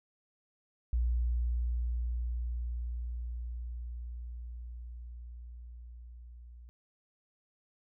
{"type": "tone with level ramp", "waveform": "sine", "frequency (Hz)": 59.6, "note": "A#1", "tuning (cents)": 39, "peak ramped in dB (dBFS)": [-26, -48], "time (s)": [0.93, 6.69], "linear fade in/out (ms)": 0, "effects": []}